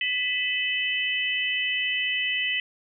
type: tone cluster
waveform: sine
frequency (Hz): 1984 / 2591 / 3025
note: B6 / E7 / F#7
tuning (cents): +7 / -30 / +38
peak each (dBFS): -28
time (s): 0.01-2.6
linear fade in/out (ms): 2
effects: none